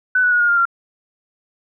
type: tone with pitch steps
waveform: sine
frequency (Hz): 1500 / 1475.1 / 1450.6 / 1426.5 / 1402.8 / 1379.5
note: F#6 / F#6 / F#6 / F6 / F6 / F6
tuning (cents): +23 / -6 / -35 / +36 / +7 / -22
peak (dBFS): -12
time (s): 0.15-0.654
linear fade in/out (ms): 5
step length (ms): 84
effects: none